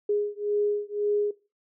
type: beating tone pair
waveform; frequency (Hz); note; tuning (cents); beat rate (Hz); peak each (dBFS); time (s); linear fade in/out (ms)
sine; 413 / 414.9; G#4 / G#4; -10 / -2; 1.9; -27; 0.09-1.31; 5
effects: noise-tail reverb RT60 0.3 s tail -19 dB re dry